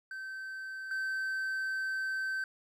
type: tone pair in turn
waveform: triangle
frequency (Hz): 1546 / 1546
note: G6 / G6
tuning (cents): -24 / -24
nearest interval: unison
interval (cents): 0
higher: neither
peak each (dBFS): -37 / -30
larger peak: second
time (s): 0.11-0.91 / 0.91-2.44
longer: second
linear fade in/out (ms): 2
effects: none